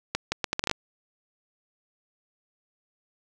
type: accelerating click train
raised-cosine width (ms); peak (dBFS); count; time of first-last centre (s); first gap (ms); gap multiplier
0.2; -8; 9; 0.15-0.713; 170; 0.72
effects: none